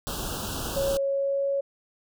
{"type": "band-stop noise", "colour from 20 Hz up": "pink", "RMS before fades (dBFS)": -32, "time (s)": [0.07, 0.97], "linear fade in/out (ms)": 0, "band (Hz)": [1600, 2700], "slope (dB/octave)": 96}
{"type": "tone with pitch glide", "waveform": "sine", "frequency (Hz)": [550, 555.1], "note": ["C#5", "C#5"], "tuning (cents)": [-14, 2], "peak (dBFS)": -23, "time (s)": [0.76, 1.61], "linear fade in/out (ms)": 10, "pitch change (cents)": 16, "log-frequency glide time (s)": [0.92, 1.46]}
{"effects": []}